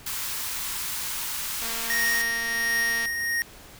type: high-pass noise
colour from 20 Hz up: white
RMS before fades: -31 dBFS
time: 0.06-2.22 s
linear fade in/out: 5 ms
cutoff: 830 Hz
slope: 96 dB/octave
type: click train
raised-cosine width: 0.2 ms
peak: -18 dBFS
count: 330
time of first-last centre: 1.62-3.057 s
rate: 229 Hz
type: tone with tremolo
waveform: square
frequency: 1864.7 Hz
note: A#6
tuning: in tune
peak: -22 dBFS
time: 1.9-3.42 s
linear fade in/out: 0 ms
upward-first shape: triangle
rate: 1.4 Hz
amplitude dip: 50%
effects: pink hiss -47 dBFS RMS until 3.79 s